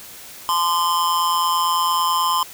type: tone with amplitude modulation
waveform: square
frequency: 1034 Hz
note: C6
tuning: 21 cents flat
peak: -14 dBFS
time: 0.49-2.43 s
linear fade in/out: 0 ms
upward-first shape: sine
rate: 169 Hz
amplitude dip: 75%
effects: white hiss -39 dBFS RMS until 2.53 s